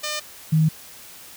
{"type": "tone pair in turn", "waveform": ["5% pulse", "sine"], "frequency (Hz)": [603, 157.33], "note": ["D5", "D#3"], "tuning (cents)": [46, 20], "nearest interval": "octave + major seventh", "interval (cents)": 2326, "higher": "first", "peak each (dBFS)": -14, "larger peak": "neither", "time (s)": [[0.03, 0.2], [0.52, 0.69]], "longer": "neither", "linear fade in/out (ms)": 10, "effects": ["white hiss -43 dBFS RMS until 1.36 s"]}